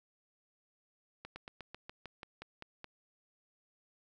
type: slowing click train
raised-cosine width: 0.3 ms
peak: -29 dBFS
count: 11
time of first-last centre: 1.25-2.844 s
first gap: 110 ms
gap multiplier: 1.08
effects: none